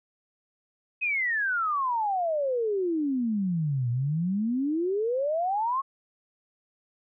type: exponential two-way sweep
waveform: sine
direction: down then up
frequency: 2561 to 117.1 to 1112 Hz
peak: -24 dBFS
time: 1.01-5.82 s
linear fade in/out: 20 ms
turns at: 3.9 s
effects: none